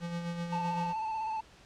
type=tone with tremolo; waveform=square; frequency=171.3 Hz; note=F3; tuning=33 cents flat; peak=-33 dBFS; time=0-0.94 s; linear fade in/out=50 ms; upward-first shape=sine; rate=7.8 Hz; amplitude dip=45%
type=tone with vibrato; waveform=triangle; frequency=880 Hz; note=A5; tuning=in tune; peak=-30 dBFS; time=0.52-1.41 s; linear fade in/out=10 ms; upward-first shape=square; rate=16 Hz; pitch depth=26 cents each way
effects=pink hiss -57 dBFS RMS until 1.65 s + low-pass 6000 Hz 12 dB/octave